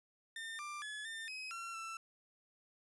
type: tone with pitch steps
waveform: 30% pulse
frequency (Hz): 1809 / 1186 / 1707 / 1802 / 2538 / 1361 / 1334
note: A6 / D6 / G#6 / A6 / D#7 / F6 / E6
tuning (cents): +48 / +17 / +47 / +41 / +34 / -45 / +20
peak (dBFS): -40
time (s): 0.36-1.97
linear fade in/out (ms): 2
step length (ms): 230
effects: resampled to 24000 Hz